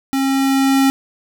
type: tone with level ramp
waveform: square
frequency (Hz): 270.3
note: C#4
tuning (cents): -44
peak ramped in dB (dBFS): -16 to -11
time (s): 0.13-0.9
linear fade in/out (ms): 0
effects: none